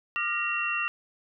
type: tone cluster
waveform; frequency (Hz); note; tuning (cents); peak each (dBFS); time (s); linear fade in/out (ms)
sine; 1196 / 1401 / 1881 / 2739; D6 / F6 / A#6 / F7; +31 / +5 / +15 / -34; -33 / -35 / -35 / -28; 0.16-0.88; 0
effects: none